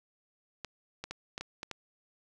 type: clicks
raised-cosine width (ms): 0.2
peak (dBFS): -21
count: 7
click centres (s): 0.647 / 1.04 / 1.11 / 1.379 / 1.41 / 1.631 / 1.713
effects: none